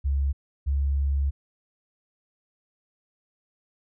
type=tone pair in turn; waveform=sine; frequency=69.2 / 69.64 Hz; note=C#2 / C#2; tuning=-2 / +9 cents; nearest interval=unison; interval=11 cents; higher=second; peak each=-21 dBFS; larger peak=neither; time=0.04-0.33 / 0.66-1.31 s; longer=second; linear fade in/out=20 ms; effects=none